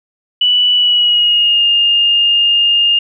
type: tone with pitch glide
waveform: sine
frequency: 2960 to 2825 Hz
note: F#7 to F7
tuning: 0 to +19 cents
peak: -8 dBFS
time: 0.41-2.99 s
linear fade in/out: 5 ms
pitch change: -81 cents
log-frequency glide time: 0.74-1.65 s
effects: none